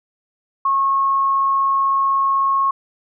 sine tone, 1091 Hz, C#6, 28 cents flat, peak -14 dBFS, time 0.65-2.71 s, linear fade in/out 5 ms, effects none

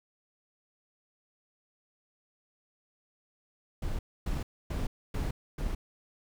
brown noise bursts, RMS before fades -32 dBFS, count 5, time 3.82-5.75 s, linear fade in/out 5 ms, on 170 ms, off 270 ms, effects none

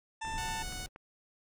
harmonic tone, 889 Hz, A5, 18 cents sharp, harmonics 1 / 2 / 3 / 4 / 6 / 7 / 8 / 9 / 10, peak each -37 / -43 / -47 / -49 / -53 / -54 / -55 / -56 / -57 dBFS, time 0.21-0.63 s, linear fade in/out 10 ms
brown noise, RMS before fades -42 dBFS, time 0.23-0.89 s, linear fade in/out 50 ms
click train, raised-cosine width 0.5 ms, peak -33 dBFS, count 4, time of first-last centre 0.25-0.961 s, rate 4.22 Hz
5% pulse tone, 738 Hz, F#5, 5 cents flat, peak -29 dBFS, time 0.38-0.86 s, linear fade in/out 0 ms
effects none

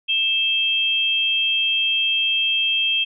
sine tone pair together, 2637 / 3202 Hz, E7 / G7, 0 / +36 cents, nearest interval minor third, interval 336 cents, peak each -21 / -19 dBFS, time 0.08-3.05 s, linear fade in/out 20 ms, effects none

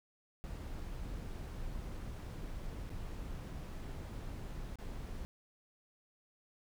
brown noise with dropouts, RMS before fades -43 dBFS, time 0.44-5.25 s, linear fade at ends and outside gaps 0 ms, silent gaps 2.894-2.902 / 4.756-4.786 s, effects none

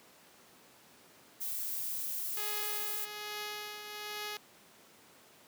violet noise, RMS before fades -37 dBFS, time 1.4-3.06 s, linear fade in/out 20 ms
5% pulse tone with tremolo, 418.9 Hz, G#4, 15 cents sharp, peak -26 dBFS, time 2.37-4.37 s, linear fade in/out 2 ms, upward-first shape triangle, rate 1.2 Hz, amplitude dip 55%
effects pink hiss -59 dBFS RMS until 5.47 s + high-pass 200 Hz 12 dB/octave

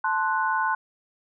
sine chord, F# diminished, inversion first, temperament equal, 880 / 1046.5 / 1480 Hz, A5 / C6 / F#6, 0 / 0 / 0 cents, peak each -26 dBFS, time 0.04-0.75 s, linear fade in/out 5 ms, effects none

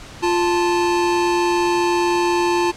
square tone pair together, 349.2 / 879.9 Hz, F4 / A5, 0 / 0 cents, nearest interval octave + major third, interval 1600 cents, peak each -18 / -21 dBFS, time 0.22-2.72 s, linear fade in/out 20 ms, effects pink hiss -38 dBFS RMS until 2.76 s + low-pass 7000 Hz 12 dB/octave

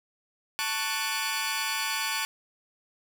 15% pulse tone cluster, 883 / 1113 / 1481 / 2408 Hz, A5 / C#6 / F#6 / D7, +6 / +7 / +1 / +43 cents, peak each -27 dBFS, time 0.59-2.25 s, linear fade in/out 0 ms, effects none

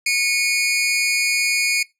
sawtooth tone pair together, 2200 / 2442 Hz, C#7 / D#7, -14 / -33 cents, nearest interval major second, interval 181 cents, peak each -16 dBFS, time 0.06-1.83 s, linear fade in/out 5 ms, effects noise-tail reverb RT60 0.2 s tail -21 dB re dry + low-pass 11000 Hz 12 dB/octave

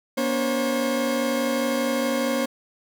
40% pulse tone cluster, 240.4 / 285.2 / 538 Hz, B3 / C#4 / C5, -46 / +49 / +48 cents, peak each -25 / -28 / -24 dBFS, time 0.17-2.46 s, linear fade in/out 10 ms, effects none

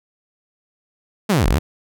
sawtooth linear two-way sweep, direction down then up, 225.9 to 31.8 to 90.1 Hz, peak -10 dBFS, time 1.29-1.59 s, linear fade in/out 10 ms, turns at 1.48 s, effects none

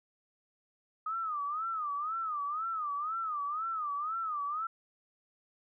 sine tone with vibrato, 1241 Hz, D#6, 5 cents flat, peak -32 dBFS, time 1.06-4.67 s, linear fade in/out 5 ms, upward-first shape sine, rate 2 Hz, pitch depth 150 cents each way, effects none

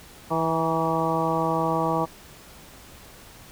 harmonic tone with a mistuned harmonic, 163 Hz, E3, 19 cents flat, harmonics 1 / 2 / 3 / 4 / 5 / 6 / 7, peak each -29 / -29 / -29 / -29 / -29 / -29 / -29 dBFS, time 0.3-2.06 s, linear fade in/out 20 ms, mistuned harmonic 6, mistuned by -43 cents, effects pink hiss -47 dBFS RMS until 3.51 s

